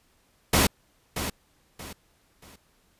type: noise with echo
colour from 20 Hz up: pink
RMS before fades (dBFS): -20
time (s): 0.53-0.67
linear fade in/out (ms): 5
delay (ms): 630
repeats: 3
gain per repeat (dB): -10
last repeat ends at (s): 2.56
effects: pink hiss -65 dBFS RMS until 2.99 s + resampled to 32000 Hz